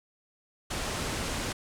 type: low-pass noise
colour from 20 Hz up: pink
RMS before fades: -33 dBFS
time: 0.7-1.53 s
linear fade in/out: 10 ms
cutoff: 9800 Hz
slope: 24 dB/octave
effects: none